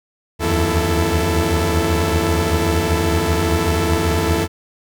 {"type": "tone cluster", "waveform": "sawtooth", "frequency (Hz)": [77.7, 82.8, 90.7, 333.6, 440.1], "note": ["D#2", "E2", "F#2", "E4", "A4"], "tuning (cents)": [-2, 8, -34, 21, 0], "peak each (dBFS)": -18, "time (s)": [0.39, 4.48], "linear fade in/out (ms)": 50, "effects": []}